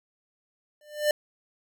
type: tone with exponential growth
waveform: square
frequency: 597 Hz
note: D5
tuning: 28 cents sharp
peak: -18 dBFS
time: 0.81-1.11 s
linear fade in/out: 2 ms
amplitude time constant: 64 ms
effects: none